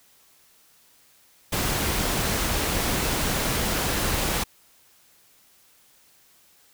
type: noise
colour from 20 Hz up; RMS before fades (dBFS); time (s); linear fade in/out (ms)
pink; -25; 1.52-4.44; 10
effects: white hiss -58 dBFS RMS until 6.73 s